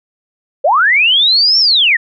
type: linear two-way sweep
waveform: sine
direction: up then down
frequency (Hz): 504 to 5520 to 1756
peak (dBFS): -7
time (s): 0.64-1.97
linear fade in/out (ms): 10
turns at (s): 1.59
effects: none